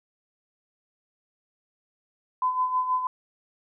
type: tone with tremolo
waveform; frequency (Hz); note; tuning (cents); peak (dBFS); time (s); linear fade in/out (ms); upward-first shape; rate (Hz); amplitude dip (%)
sine; 1014; B5; +45; -20; 2.42-3.07; 2; sine; 6.3; 60
effects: none